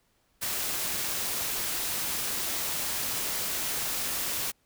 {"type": "noise", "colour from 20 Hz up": "white", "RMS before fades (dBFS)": -31, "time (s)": [0.41, 4.52], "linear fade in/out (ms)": 20, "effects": ["pink hiss -70 dBFS RMS until 4.65 s"]}